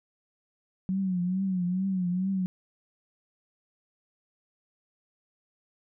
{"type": "tone with vibrato", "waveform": "sine", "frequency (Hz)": 185, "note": "F#3", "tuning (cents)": 0, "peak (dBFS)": -25, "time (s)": [0.89, 2.46], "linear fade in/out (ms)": 0, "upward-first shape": "triangle", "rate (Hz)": 2.3, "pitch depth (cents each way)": 100, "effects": []}